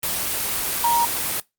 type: tone in noise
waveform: sine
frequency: 941 Hz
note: A#5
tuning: 16 cents sharp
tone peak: -16 dBFS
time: 0.84-1.05 s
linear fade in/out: 2 ms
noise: white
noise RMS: -24 dBFS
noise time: 0.03-1.4 s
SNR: +5 dB
effects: noise-tail reverb RT60 0.2 s tail -23 dB re dry + Opus 24 kbps